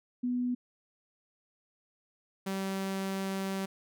sine / sawtooth tone pair in turn, 246.9 / 193.08 Hz, B3 / G3, 0 / -26 cents, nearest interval major third, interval 426 cents, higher first, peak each -28 dBFS, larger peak neither, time 0.23-0.55 / 2.46-3.66 s, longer second, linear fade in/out 10 ms, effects none

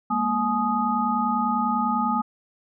sine tone cluster, 205.1 / 235.1 / 848 / 1244 Hz, G#3 / A#3 / G#5 / D#6, -21 / +15 / +36 / -1 cents, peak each -30 / -26 / -25 / -25 dBFS, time 0.1-2.22 s, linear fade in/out 10 ms, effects none

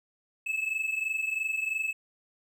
triangle tone pair together, 2600 / 2623 Hz, E7 / E7, -24 / -9 cents, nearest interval unison, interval 15 cents, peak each -28 / -32 dBFS, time 0.46-1.93 s, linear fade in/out 10 ms, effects none

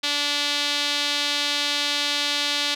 sawtooth tone with band-pass filter, 290 Hz, D4, 22 cents flat, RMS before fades -24 dBFS, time 0.03-2.75 s, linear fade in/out 10 ms, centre 3800 Hz, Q 2.3, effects none

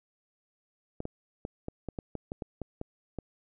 clicks, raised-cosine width 2 ms, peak -22 dBFS, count 12, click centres 1.004 / 1.054 / 1.451 / 1.684 / 1.887 / 1.988 / 2.153 / 2.319 / 2.422 / 2.617 / 2.814 / 3.187 s, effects none

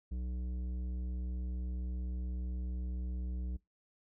sine tone with tanh clipping, 61.74 Hz, B1, in tune, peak -37 dBFS, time 0.11-3.57 s, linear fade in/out 10 ms, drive 11 dB, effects noise-tail reverb RT60 0.2 s tail -24 dB re dry

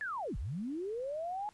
sine linear two-way sweep, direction down then up, 1770 to 34.65 to 853 Hz, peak -35 dBFS, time 0.01-1.49 s, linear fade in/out 0 ms, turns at 0.37 s, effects pink hiss -65 dBFS RMS until 1.53 s + resampled to 24000 Hz

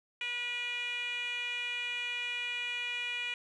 10% pulse tone with band-pass filter, 484.6 Hz, B4, 33 cents flat, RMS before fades -36 dBFS, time 0.21-3.34 s, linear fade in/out 2 ms, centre 2600 Hz, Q 5.5, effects resampled to 22050 Hz + 10-bit

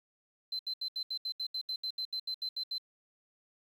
sine tone bursts, 4076 Hz, C8, 46 cents flat, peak -32 dBFS, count 16, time 0.52-2.782 s, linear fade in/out 5 ms, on 72 ms, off 74 ms, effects tanh soft clip ceiling -29 dBFS + 10-bit

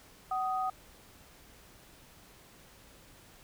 sine tone pair together, 753 / 1246.4 Hz, F#5 / D#6, +30 / +3 cents, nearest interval major sixth, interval 873 cents, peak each -31 / -34 dBFS, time 0.31-0.7 s, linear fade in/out 5 ms, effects pink hiss -57 dBFS RMS until 3.43 s

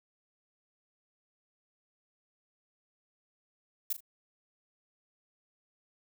violet noise with echo, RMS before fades -31 dBFS, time 3.9-3.93 s, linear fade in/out 5 ms, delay 38 ms, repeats 2, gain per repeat -11 dB, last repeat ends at 4.006 s, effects none

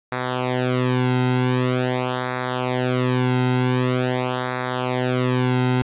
sawtooth tone with flanger, 126.4 Hz, B2, 41 cents sharp, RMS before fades -21 dBFS, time 0.12-5.82 s, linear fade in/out 0 ms, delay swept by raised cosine 0.33 to 1.73 ms, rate 0.45 Hz, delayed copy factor -0.85, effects resampled to 8000 Hz + 8-bit

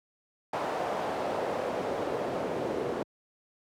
pink noise with band-pass filter sweep, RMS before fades -32 dBFS, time 0.53-3.03 s, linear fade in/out 5 ms, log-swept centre 720 to 430 Hz, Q 1.8, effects high-pass 80 Hz 12 dB/octave

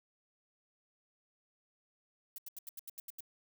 violet noise bursts, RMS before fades -45 dBFS, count 9, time 2.36-3.206 s, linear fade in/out 2 ms, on 22 ms, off 81 ms, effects none

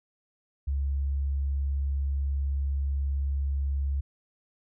sine tone, 69.3 Hz, C#2, in tune, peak -25 dBFS, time 0.67-4.01 s, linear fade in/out 10 ms, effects none

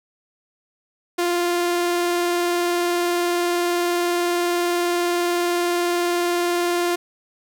sawtooth tone with vibrato, 349.2 Hz, F4, in tune, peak -15 dBFS, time 1.18-6.96 s, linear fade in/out 10 ms, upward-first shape square, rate 20 Hz, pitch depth 15 cents each way, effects 9-bit

